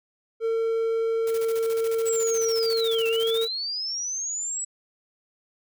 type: tone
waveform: triangle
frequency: 453.1 Hz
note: A#4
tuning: 49 cents flat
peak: -20 dBFS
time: 0.4-3.48 s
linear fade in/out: 50 ms
type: noise with tremolo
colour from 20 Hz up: white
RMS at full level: -39 dBFS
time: 1.27-3.48 s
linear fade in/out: 2 ms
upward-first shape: square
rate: 14 Hz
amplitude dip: 75%
type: linear two-way sweep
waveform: sine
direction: down then up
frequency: 7890 to 2637 to 7890 Hz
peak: -27 dBFS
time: 2.06-4.65 s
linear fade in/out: 10 ms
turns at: 3.07 s
effects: none